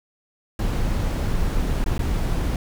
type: noise with dropouts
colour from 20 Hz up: brown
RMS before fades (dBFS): -22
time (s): 0.59-2.56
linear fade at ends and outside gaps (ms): 2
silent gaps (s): 1.842-1.861 / 1.98-1.992
effects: none